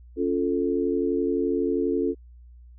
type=chord; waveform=sine; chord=Db augmented; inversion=none; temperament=equal; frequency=277.2 / 349.2 / 440 Hz; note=Db4 / F4 / A4; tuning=0 / 0 / 0 cents; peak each=-26 dBFS; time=0.16-2.15 s; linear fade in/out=50 ms; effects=added 60 Hz sine -45 dBFS peak until 2.78 s